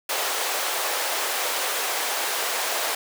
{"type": "high-pass noise", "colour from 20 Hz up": "pink", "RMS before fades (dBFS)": -26, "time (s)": [0.09, 2.95], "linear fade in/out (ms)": 5, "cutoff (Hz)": 490, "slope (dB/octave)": 24, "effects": []}